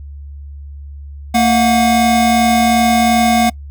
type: tone pair together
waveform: square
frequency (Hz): 227.6 / 725.5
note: A#3 / F#5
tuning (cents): -41 / -34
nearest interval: octave + minor sixth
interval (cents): 2007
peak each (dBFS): -13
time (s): 1.34-3.5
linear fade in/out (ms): 10
effects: noise-tail reverb RT60 0.1 s tail -25 dB re dry + added 71 Hz sine -28 dBFS peak until 3.7 s

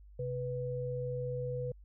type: tone pair together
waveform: sine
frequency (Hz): 130.54 / 493.9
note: C3 / B4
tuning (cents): -4 / 0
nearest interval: octave + major seventh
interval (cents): 2304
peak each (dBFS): -37 / -36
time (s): 0.19-1.72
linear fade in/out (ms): 5
effects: added 50 Hz sine -52 dBFS peak until 1.84 s

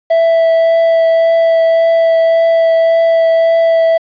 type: tone with vibrato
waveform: triangle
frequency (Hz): 659.3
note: E5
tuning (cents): 0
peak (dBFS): -5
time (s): 0.1-3.98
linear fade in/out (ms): 10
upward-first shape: triangle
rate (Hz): 1.8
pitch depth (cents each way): 9
effects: resampled to 11025 Hz + 7-bit

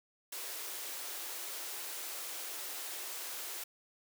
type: high-pass noise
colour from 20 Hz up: white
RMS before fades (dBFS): -42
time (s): 0.32-3.64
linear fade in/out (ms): 5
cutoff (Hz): 300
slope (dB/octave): 96
effects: none

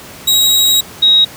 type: tone pair in turn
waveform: sawtooth / sine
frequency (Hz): 3822 / 3798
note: A#7 / A#7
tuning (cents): +43 / +32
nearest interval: unison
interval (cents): 11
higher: first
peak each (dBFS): -5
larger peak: neither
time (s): 0.27-0.81 / 1.02-1.25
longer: first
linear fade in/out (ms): 10
effects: pink hiss -33 dBFS RMS until 1.36 s + high-pass 80 Hz 12 dB/octave

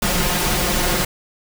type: noise with comb filter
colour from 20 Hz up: pink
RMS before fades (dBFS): -19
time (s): 0.02-1.05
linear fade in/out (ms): 5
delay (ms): 5.6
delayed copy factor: +0.75
effects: none

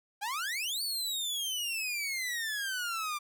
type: exponential two-way sweep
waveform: sawtooth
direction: up then down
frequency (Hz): 777 to 4559 to 1174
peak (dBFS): -29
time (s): 0.21-3.19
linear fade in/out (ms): 20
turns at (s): 0.82
effects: none

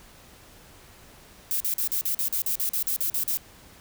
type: noise bursts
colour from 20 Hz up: violet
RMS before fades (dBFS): -26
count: 14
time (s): 1.51-3.371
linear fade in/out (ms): 0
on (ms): 93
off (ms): 43
effects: pink hiss -51 dBFS RMS until 3.8 s

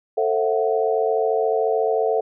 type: chord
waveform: sine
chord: F# half-diminished seventh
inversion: first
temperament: just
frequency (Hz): 444 / 532.8 / 666 / 740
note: A4 / C5 / E5 / F#5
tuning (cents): +16 / +31 / +18 / 0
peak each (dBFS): -20 / -26 / -24 / -25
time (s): 0.17-2.21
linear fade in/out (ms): 10
effects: none

